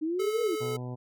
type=exponential two-way sweep; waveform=sine; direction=up then down; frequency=303 to 484.5 to 303 Hz; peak=-27 dBFS; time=0.01-0.56 s; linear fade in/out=20 ms; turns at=0.42 s
type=tone; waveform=square; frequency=431.9 Hz; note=A4; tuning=32 cents flat; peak=-31 dBFS; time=0.19-0.77 s; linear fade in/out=10 ms
type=harmonic tone; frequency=124.6 Hz; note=B2; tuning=16 cents sharp; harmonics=1 / 2 / 3 / 4 / 5 / 6 / 7 / 8; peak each=-35 / -41 / -45 / -47 / -49 / -51 / -52 / -53 dBFS; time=0.6-0.96 s; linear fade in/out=20 ms
effects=none